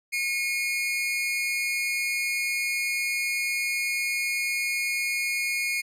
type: tone pair together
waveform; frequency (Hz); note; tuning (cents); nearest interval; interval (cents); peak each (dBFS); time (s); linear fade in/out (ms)
40% pulse; 2168 / 2438; C#7 / D#7; -39 / -36; major second; 203; -26 / -29; 0.12-5.82; 20
effects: resampled to 32000 Hz